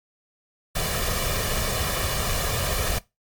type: noise with comb filter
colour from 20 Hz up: pink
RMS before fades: -25 dBFS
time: 0.75-2.99 s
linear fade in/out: 10 ms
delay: 1.7 ms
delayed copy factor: +0.6
effects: noise-tail reverb RT60 0.2 s tail -20 dB re dry + MP3 96 kbps